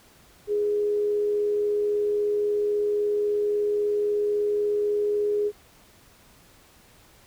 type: tone with amplitude modulation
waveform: sine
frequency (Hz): 415.3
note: G#4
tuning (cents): 0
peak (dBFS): -20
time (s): 0.47-5.52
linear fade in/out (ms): 50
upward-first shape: sine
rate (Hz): 83.7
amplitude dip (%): 25
effects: pink hiss -55 dBFS RMS until 7.26 s